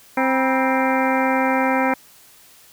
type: harmonic tone with a mistuned harmonic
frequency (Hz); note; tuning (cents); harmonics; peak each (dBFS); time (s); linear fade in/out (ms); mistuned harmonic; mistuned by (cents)
262.8; C4; +8; 1 / 2 / 3 / 4 / 5 / 6 / 7 / 8 / 9; -21 / -23 / -23 / -24 / -28 / -28 / -31 / -28 / -30; 0.17-1.94; 5; 4; -140
effects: white hiss -49 dBFS RMS until 2.72 s

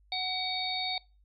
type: harmonic tone with a mistuned harmonic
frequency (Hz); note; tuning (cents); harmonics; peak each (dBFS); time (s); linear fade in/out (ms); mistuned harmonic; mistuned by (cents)
743; F#5; +7; 1 / 3 / 5 / 6; -36 / -38 / -33 / -36; 0.12-0.98; 2; 3; +31
effects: noise-tail reverb RT60 0.3 s tail -23 dB re dry + added 50 Hz sine -60 dBFS peak until 1.24 s

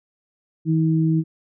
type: tone pair together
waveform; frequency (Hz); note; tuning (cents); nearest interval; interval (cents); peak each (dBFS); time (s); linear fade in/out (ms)
sine; 160.49 / 319.5; E3 / D#4; -46 / +46; octave; 1192; -17 / -21; 0.65-1.24; 50
effects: none

